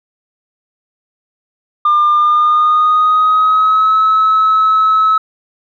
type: tone with pitch glide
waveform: sine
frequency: 1200 to 1293.6 Hz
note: D6 to E6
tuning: +37 to -33 cents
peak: -6 dBFS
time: 1.85-5.18 s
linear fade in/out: 5 ms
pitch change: +130 cents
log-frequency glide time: 2.14-3.96 s
effects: tanh soft clip ceiling -5 dBFS